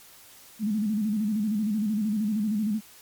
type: tone with vibrato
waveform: sine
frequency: 212.4 Hz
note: G#3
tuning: 39 cents sharp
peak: -23 dBFS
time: 0.59-2.81 s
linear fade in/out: 50 ms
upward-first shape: square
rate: 13 Hz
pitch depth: 72 cents each way
effects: white hiss -51 dBFS RMS until 3.01 s + MP3 96 kbps